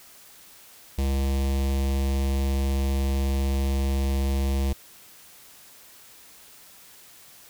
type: tone with notch filter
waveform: square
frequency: 67.9 Hz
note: C#2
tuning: 35 cents flat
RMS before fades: -24 dBFS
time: 0.98-4.73 s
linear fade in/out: 5 ms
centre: 1400 Hz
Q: 1.1
effects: white hiss -50 dBFS RMS until 7.49 s